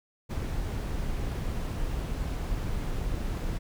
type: noise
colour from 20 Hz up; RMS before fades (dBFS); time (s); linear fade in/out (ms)
brown; -31; 0.29-3.59; 20
effects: none